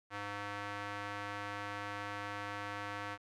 square tone with band-pass filter, 102.1 Hz, G#2, 29 cents flat, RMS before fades -42 dBFS, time 0.1-3.18 s, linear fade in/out 50 ms, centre 1500 Hz, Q 1.2, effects none

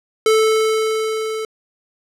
square tone with level ramp, 438.5 Hz, A4, 6 cents flat, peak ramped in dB -11 to -23 dBFS, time 0.26-1.45 s, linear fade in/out 2 ms, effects low-pass 11000 Hz 12 dB/octave

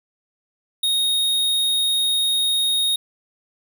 square tone, 3729 Hz, A#7, in tune, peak -18 dBFS, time 0.83-2.96 s, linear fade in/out 5 ms, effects none

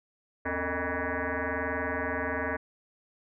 sine tone with frequency modulation, 609 Hz, D#5, 37 cents flat, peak -28 dBFS, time 0.45-2.57 s, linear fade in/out 10 ms, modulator 177 Hz, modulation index 7.4, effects none

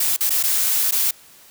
blue noise with dropouts, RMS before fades -19 dBFS, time 0-1.11 s, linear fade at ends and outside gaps 5 ms, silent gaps 0.164-0.206 / 0.296-0.303 / 0.429-0.435 / 0.911-0.921 s, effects white hiss -48 dBFS RMS until 1.5 s

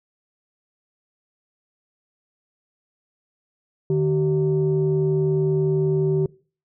sine tone pair together, 151.6 / 382.7 Hz, D#3 / G4, -45 / -42 cents, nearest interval octave + major third, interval 1603 cents, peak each -19 dBFS, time 3.9-6.26 s, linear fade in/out 2 ms, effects noise-tail reverb RT60 0.4 s tail -23 dB re dry + tanh soft clip ceiling -12 dBFS

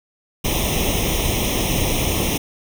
pink noise with comb filter, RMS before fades -20 dBFS, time 0.44-2.38 s, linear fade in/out 10 ms, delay 0.33 ms, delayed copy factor +0.9, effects none

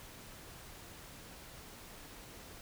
silence, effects pink hiss -52 dBFS RMS until 2.61 s

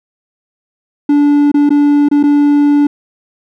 triangle tone with dropouts, 290 Hz, D4, 22 cents flat, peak -4 dBFS, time 1.09-2.87 s, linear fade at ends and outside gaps 5 ms, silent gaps 1.517-1.542 / 1.693-1.704 / 2.087-2.113 / 2.23-2.236 s, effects none

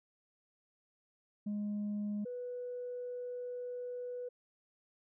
sine tone pair in turn, 207.2 / 492.8 Hz, G#3 / B4, -4 / -4 cents, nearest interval octave + minor third, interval 1500 cents, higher second, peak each -32 / -38 dBFS, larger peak first, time 1.46-2.25 / 2.25-4.29 s, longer second, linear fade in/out 10 ms, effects tanh soft clip ceiling -33 dBFS

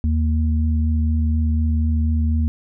sine tone pair together, 78.5 / 231.4 Hz, D#2 / A#3, +16 / -13 cents, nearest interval octave + perfect fifth, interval 1871 cents, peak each -16 / -24 dBFS, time 0.04-2.48 s, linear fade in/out 0 ms, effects none

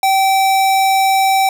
square tone, 773 Hz, G5, 24 cents flat, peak -11 dBFS, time 0.03-1.49 s, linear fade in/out 2 ms, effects none

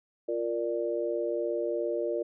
sine chord, Bb major, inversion second, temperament equal with one note detuned, 349.2 / 466.2 / 589 Hz, F4 / Bb4 / D5, 0 / 0 / +5 cents, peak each -32 dBFS, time 0.28-2.23 s, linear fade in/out 10 ms, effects none

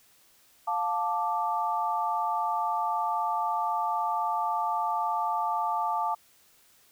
sine chord, D minor, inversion first, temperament just, 704.8 / 881 / 1174.7 Hz, F5 / A5 / D6, +16 / +2 / 0 cents, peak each -32 / -28 / -31 dBFS, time 0.67-6.15 s, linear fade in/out 10 ms, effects white hiss -61 dBFS RMS until 6.91 s

